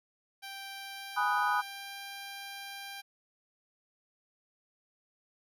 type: tone with pitch glide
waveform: 10% pulse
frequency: 785 to 793.7 Hz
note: G5 to G5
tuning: +2 to +21 cents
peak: -33 dBFS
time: 0.42-3.02 s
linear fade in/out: 20 ms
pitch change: +19 cents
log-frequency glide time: 0.7-1.96 s
type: chord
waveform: sine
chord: G# minor seventh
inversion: none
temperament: equal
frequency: 830.6 / 987.8 / 1244.5 / 1480 Hz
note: G#5 / B5 / D#6 / F#6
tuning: 0 / 0 / 0 / 0 cents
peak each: -32 dBFS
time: 1.16-1.62 s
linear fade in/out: 20 ms
effects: none